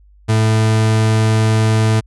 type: tone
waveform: 40% pulse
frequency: 110 Hz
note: A2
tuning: in tune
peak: -10 dBFS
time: 0.28-2.01 s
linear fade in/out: 20 ms
effects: added 50 Hz sine -44 dBFS peak until 2.06 s + resampled to 24000 Hz